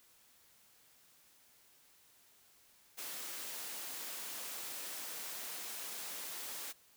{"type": "high-pass noise", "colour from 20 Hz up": "white", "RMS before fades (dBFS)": -44, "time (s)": [2.97, 6.73], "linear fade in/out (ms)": 20, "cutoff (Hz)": 250, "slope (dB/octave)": 12, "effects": ["white hiss -66 dBFS RMS until 6.96 s"]}